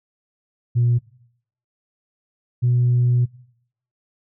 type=tone pair in turn; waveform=sine; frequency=120 / 122.52 Hz; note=B2 / B2; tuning=-49 / -13 cents; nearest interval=unison; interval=36 cents; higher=second; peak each=-13 dBFS; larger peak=neither; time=0.75-0.99 / 2.62-3.26 s; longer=second; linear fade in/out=20 ms; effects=noise-tail reverb RT60 0.7 s tail -21 dB re dry + tanh soft clip ceiling -11 dBFS